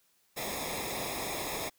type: noise with comb filter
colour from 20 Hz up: pink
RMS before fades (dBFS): -36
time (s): 0.36-1.7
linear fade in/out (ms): 20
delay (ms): 0.67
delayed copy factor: -0.8
effects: white hiss -70 dBFS RMS until 1.78 s